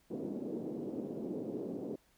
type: band-pass noise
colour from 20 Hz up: pink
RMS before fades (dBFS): -40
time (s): 0.1-1.96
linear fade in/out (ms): 10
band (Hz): 200 to 460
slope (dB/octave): 24
effects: pink hiss -70 dBFS RMS until 2.17 s